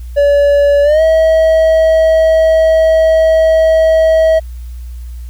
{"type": "tone with pitch glide", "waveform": "triangle", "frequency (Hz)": [572, 642], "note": ["D5", "E5"], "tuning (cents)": [-46, -46], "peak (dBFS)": -4, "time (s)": [0.16, 4.4], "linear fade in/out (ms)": 20, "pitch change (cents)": 200, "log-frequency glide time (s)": [0.83, 1.02], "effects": ["added 60 Hz sine -23 dBFS peak until 5.29 s", "white hiss -48 dBFS RMS until 5.29 s"]}